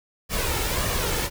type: noise with flanger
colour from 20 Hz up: pink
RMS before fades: -25 dBFS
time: 0.29-1.3 s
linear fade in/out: 50 ms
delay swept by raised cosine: 1.7 to 2.3 ms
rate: 1.7 Hz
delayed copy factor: +0.5
effects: none